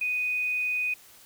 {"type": "tone", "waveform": "sine", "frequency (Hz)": 2489, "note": "D#7", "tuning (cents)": 0, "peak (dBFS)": -25, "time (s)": [0.01, 0.94], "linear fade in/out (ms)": 5, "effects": ["white hiss -53 dBFS RMS until 1.25 s"]}